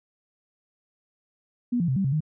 sine tone with pitch steps, 242.8 / 171.7 / 130.9 / 194 / 134.7 / 154.1 Hz, B3 / F3 / C3 / G3 / C#3 / D#3, -29 / -29 / +1 / -18 / -49 / -16 cents, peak -21 dBFS, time 1.72-2.206 s, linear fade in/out 10 ms, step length 81 ms, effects none

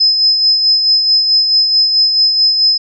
sine tone with tremolo, 5100 Hz, D#8, 42 cents sharp, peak -6 dBFS, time 0-2.78 s, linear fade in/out 10 ms, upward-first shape sine, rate 4.6 Hz, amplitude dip 45%, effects none

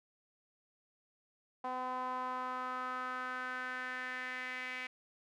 sawtooth tone with band-pass filter sweep, 254.2 Hz, C4, 50 cents flat, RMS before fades -40 dBFS, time 1.64-4.87 s, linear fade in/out 5 ms, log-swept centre 890 to 2200 Hz, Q 4.1, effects none

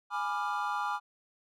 triangle chord, G# diminished seventh, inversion none, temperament equal with one note detuned, 830.6 / 987.8 / 1187.6 / 1396.9 Hz, G#5 / B5 / D6 / F6, 0 / 0 / +19 / 0 cents, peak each -33 / -35 / -33 / -36 dBFS, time 0.1-1 s, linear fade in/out 50 ms, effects none

